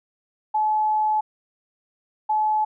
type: tone pair in turn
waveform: sine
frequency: 858 / 858 Hz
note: A5 / A5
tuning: -44 / -44 cents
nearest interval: unison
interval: 0 cents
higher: neither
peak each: -18 dBFS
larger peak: neither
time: 0.54-1.21 / 2.29-2.65 s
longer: first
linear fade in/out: 10 ms
effects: none